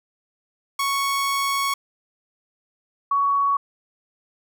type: tone pair in turn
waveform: sawtooth / sine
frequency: 1108.7 / 1120.9 Hz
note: C#6 / C#6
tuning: 0 / +19 cents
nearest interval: unison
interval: 19 cents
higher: second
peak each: -17 dBFS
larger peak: neither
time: 0.79-1.74 / 3.11-3.57 s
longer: first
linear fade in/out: 5 ms
effects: none